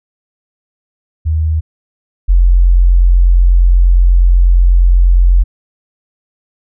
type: tone pair in turn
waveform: sine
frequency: 78.7 / 44.17 Hz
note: D#2 / F1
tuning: +20 / +20 cents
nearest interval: minor seventh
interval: 1000 cents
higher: first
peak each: -10 / -4 dBFS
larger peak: second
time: 1.25-1.61 / 2.28-5.44 s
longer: second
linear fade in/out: 20 ms
effects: none